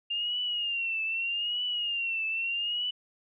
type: tone with vibrato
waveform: sine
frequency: 2794 Hz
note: F7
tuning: in tune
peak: -28 dBFS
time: 0.1-2.91 s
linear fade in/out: 10 ms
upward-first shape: triangle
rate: 0.81 Hz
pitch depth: 110 cents each way
effects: none